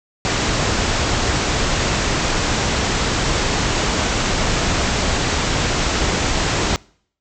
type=low-pass noise; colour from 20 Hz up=pink; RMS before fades=-19 dBFS; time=0.25-6.76 s; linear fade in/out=0 ms; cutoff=7700 Hz; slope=96 dB/octave; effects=noise-tail reverb RT60 0.6 s tail -25 dB re dry